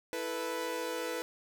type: chord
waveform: sawtooth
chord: E suspended fourth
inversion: none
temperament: equal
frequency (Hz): 329.6 / 440 / 493.9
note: E4 / A4 / B4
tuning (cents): 0 / 0 / 0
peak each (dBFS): -37 / -37 / -32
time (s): 0.13-1.22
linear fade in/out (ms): 0
effects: none